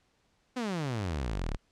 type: exponential sweep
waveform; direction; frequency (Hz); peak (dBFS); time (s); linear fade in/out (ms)
sawtooth; down; 261.6 to 31.91; -27; 0.56-1.57; 10
effects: pink hiss -71 dBFS RMS until 1.71 s + low-pass 7000 Hz 12 dB/octave